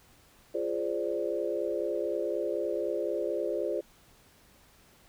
sine chord, D half-diminished seventh, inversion first, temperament equal with one note detuned, 345.8 / 415.3 / 523.3 / 587.3 Hz, F4 / Ab4 / C5 / D5, -17 / 0 / 0 / 0 cents, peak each -34 dBFS, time 0.54-3.81 s, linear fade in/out 10 ms, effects pink hiss -60 dBFS RMS until 5.08 s

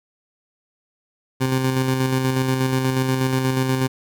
20% pulse tone with tremolo, 130.81 Hz, C3, in tune, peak -12 dBFS, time 1.4-3.88 s, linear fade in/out 20 ms, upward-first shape square, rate 8.3 Hz, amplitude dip 35%, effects none

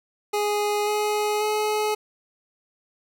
25% pulse tone with pitch steps, 415.3 / 420.1 / 425 Hz, G#4 / G#4 / G#4, 0 / +20 / +40 cents, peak -18 dBFS, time 0.33-1.95 s, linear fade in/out 10 ms, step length 540 ms, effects none

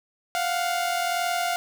sawtooth tone pair together, 698.5 / 740 Hz, F5 / F#5, 0 / 0 cents, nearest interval minor second, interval 100 cents, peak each -21 / -26 dBFS, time 0.35-1.56 s, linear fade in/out 0 ms, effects 8-bit

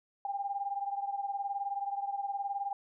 sine beating tone pair, 796 / 815 Hz, G5 / G#5, +26 / -33 cents, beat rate 19 Hz, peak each -34 / -38 dBFS, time 0.25-2.73 s, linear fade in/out 2 ms, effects none

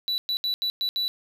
triangle tone bursts at uneven times, 3951 Hz, B7, in tune, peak -22 dBFS, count 6, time 0.08-0.18 / 0.29-0.37 / 0.44-0.54 / 0.62-0.7 / 0.81-0.89 / 0.96-1.08 s, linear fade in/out 0 ms, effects none

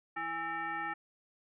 sine tone with frequency modulation, 1318.5 Hz, E6, in tune, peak -34 dBFS, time 0.16-0.94 s, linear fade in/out 10 ms, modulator 494 Hz, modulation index 1.5, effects none

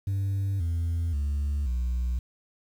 sine tone with pitch steps, 98 / 83.85 / 71.74 / 61.38 Hz, G2 / E2 / D2 / B1, 0 / +30 / -40 / -10 cents, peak -22 dBFS, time 0.07-2.19 s, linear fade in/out 5 ms, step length 530 ms, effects tanh soft clip ceiling -24 dBFS + 9-bit

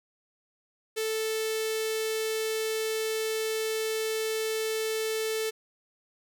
sawtooth tone with notch filter, 440 Hz, A4, in tune, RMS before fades -30 dBFS, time 0.96-5.51 s, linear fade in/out 20 ms, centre 990 Hz, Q 0.63, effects none

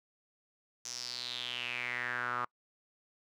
sawtooth tone with band-pass filter sweep, 122.7 Hz, B2, 11 cents flat, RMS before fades -38 dBFS, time 0.85-2.45 s, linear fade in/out 5 ms, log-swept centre 6100 to 1200 Hz, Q 5.9, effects noise-tail reverb RT60 0.1 s tail -26 dB re dry

